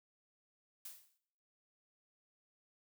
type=noise with exponential decay; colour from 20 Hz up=blue; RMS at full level=-45 dBFS; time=0.85-1.18 s; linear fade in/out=5 ms; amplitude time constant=71 ms; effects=noise-tail reverb RT60 0.7 s tail -19 dB re dry